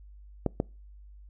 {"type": "clicks", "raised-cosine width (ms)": 2, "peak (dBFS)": -12, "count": 2, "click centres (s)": [0.463, 0.601], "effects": ["noise-tail reverb RT60 0.3 s tail -25 dB re dry", "added 50 Hz sine -47 dBFS peak until 1.29 s"]}